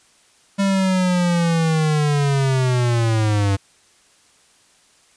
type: linear sweep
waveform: square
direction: down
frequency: 198.6 to 97 Hz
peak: -16 dBFS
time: 0.58-3.57 s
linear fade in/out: 20 ms
effects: white hiss -55 dBFS RMS until 5.16 s + resampled to 22050 Hz